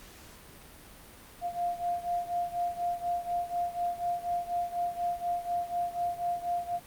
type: beating tone pair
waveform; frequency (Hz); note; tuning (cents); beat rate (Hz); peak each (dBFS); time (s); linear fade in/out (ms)
sine; 699 / 703.1; F5 / F5; +1 / +11; 4.1; -31 / -34; 1.41-6.8; 50
effects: pink hiss -51 dBFS RMS until 6.86 s + Opus 48 kbps